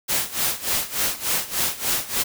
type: noise with tremolo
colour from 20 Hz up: white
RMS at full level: -21 dBFS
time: 0.08-2.24 s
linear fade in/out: 20 ms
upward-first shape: sine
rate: 3.4 Hz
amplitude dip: 85%
effects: none

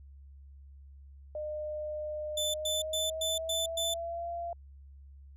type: tone with pitch glide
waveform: sine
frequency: 607 to 685.3 Hz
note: D#5 to F5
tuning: -43 to -33 cents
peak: -34 dBFS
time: 1.35-4.53 s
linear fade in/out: 2 ms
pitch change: +210 cents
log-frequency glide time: 2.4-4.29 s
type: tone bursts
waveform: sawtooth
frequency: 3520 Hz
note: A7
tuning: in tune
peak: -27 dBFS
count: 6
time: 2.37-3.94 s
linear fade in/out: 5 ms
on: 170 ms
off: 110 ms
effects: added 69 Hz sine -49 dBFS peak until 5.36 s + resampled to 32000 Hz

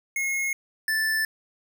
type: tone pair in turn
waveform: square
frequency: 2163 / 1759.2 Hz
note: C#7 / A6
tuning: -43 / -1 cents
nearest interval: major third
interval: 358 cents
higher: first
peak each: -25 / -23 dBFS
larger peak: second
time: 0.16-0.53 / 0.88-1.25 s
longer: neither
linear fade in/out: 2 ms
effects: none

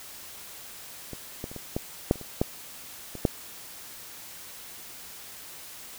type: clicks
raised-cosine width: 2 ms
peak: -23 / -20 / -28 / -24 / -14 / -6 / -29 / -27 / -9 / -24 / -7 dBFS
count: 11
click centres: 1.133 / 1.441 / 1.515 / 1.563 / 1.765 / 2.111 / 2.157 / 2.213 / 2.415 / 3.153 / 3.252 s
effects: white hiss -44 dBFS RMS until 5.98 s

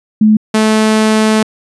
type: tone pair in turn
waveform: sine / sawtooth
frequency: 214.9 / 217.4 Hz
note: A3 / A3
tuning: -41 / -21 cents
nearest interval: unison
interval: 20 cents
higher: second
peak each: -4 / -4 dBFS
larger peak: neither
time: 0.21-0.37 / 0.54-1.43 s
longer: second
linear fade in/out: 5 ms
effects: resampled to 24000 Hz

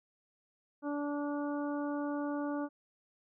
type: harmonic tone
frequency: 290 Hz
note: D4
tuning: 22 cents flat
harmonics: 1 / 2 / 3 / 4 / 5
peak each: -34 / -40 / -44 / -46 / -48 dBFS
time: 0.82-2.69 s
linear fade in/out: 50 ms
effects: none

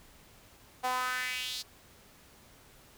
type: tone with high-pass filter sweep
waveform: sawtooth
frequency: 252.8 Hz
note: B3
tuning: 41 cents sharp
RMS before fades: -34 dBFS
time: 0.83-1.63 s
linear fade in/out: 20 ms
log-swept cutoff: 750 to 4600 Hz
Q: 3.3
effects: pink hiss -58 dBFS RMS until 2.97 s

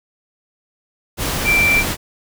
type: tone in noise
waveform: sine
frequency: 2349 Hz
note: D7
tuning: in tune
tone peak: -12 dBFS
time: 1.44-1.84 s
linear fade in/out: 50 ms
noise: pink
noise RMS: -21 dBFS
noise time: 1.17-1.97 s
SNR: +6 dB
effects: none

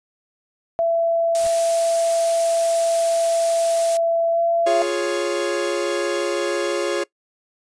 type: tone with pitch glide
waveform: sine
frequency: 669 to 676 Hz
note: E5 to E5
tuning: +25 to +43 cents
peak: -16 dBFS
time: 0.79-4.82 s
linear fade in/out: 0 ms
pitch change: +18 cents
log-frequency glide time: 4.32-4.4 s
type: noise with exponential growth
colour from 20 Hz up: pink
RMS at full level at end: -33 dBFS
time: 1.33-1.47 s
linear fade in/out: 0 ms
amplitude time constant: 30 ms
type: noise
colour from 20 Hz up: blue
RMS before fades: -26 dBFS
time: 1.35-3.97 s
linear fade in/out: 0 ms
type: chord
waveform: 45% pulse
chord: Db major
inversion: first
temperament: equal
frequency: 349.2 / 415.3 / 554.4 Hz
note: F4 / Ab4 / Db5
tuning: 0 / 0 / 0 cents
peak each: -24 / -26 / -24 dBFS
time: 4.66-7.04 s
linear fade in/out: 10 ms
effects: noise-tail reverb RT60 0.1 s tail -21 dB re dry + resampled to 22050 Hz

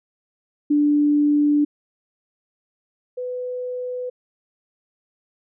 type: tone pair in turn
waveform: sine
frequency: 293.7 / 499.2 Hz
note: D4 / B4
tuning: 0 / +19 cents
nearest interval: major sixth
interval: 919 cents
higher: second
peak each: -14 / -25 dBFS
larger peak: first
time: 0.7-1.65 / 3.17-4.1 s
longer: first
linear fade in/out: 10 ms
effects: none

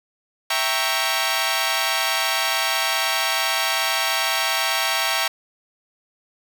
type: chord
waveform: 10% pulse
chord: E diminished seventh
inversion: none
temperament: equal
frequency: 659.3 / 784 / 932.3 / 1108.7 Hz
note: E5 / G5 / Bb5 / Db6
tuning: 0 / 0 / 0 / 0 cents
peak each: -17 dBFS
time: 0.5-5.28 s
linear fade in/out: 5 ms
effects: none

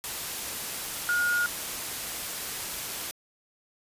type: tone in noise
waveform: sine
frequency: 1432 Hz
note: F6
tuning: 43 cents sharp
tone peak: -23 dBFS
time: 1.09-1.46 s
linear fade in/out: 0 ms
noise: white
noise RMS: -34 dBFS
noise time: 0.04-3.11 s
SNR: +8 dB
effects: resampled to 32000 Hz

